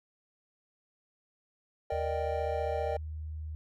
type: chord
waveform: triangle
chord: Eb major seventh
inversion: second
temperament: equal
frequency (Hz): 466.2 / 587.3 / 622.3 / 784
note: Bb4 / D5 / Eb5 / G5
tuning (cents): 0 / 0 / 0 / 0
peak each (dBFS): -34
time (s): 1.9-2.97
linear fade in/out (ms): 5
type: tone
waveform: sine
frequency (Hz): 77.6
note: D#2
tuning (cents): -4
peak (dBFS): -36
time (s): 1.92-3.55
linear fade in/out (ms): 0
effects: none